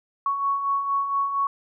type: beating tone pair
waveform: sine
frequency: 1108.7 / 1113 Hz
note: C#6 / C#6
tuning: 0 / +7 cents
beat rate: 4.3 Hz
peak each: -31 / -22 dBFS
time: 0.26-1.47 s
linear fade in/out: 2 ms
effects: none

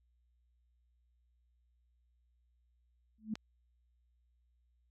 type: tone with exponential growth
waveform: sine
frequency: 217.3 Hz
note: A3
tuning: 21 cents flat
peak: -31 dBFS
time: 3.18-3.34 s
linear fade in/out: 5 ms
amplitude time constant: 34 ms
type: click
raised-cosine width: 0.2 ms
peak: -26 dBFS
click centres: 3.355 s
effects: added 60 Hz sine -70 dBFS peak until 4.9 s + AAC 64 kbps

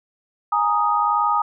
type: chord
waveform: sine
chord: Ab suspended second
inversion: none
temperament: equal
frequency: 830.6 / 932.3 / 1244.5 Hz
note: Ab5 / Bb5 / Eb6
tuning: 0 / 0 / 0 cents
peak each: -22 / -22 / -19 dBFS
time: 0.52-1.42 s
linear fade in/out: 5 ms
effects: none

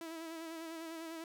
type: tone with vibrato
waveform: sawtooth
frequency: 326.7 Hz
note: E4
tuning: 15 cents flat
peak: -39 dBFS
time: 0.01-1.24 s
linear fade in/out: 2 ms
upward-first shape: sine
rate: 10 Hz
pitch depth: 39 cents each way
effects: none

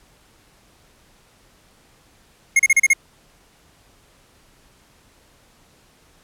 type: tone bursts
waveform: square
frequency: 2151 Hz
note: C7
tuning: 47 cents sharp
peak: -11 dBFS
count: 6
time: 2.56-2.934 s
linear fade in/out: 5 ms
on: 34 ms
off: 34 ms
effects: pink hiss -55 dBFS RMS until 6.23 s + low-pass 12000 Hz 12 dB/octave

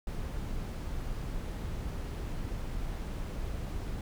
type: noise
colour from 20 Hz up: brown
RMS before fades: -36 dBFS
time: 0.07-4.01 s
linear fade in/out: 2 ms
effects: none

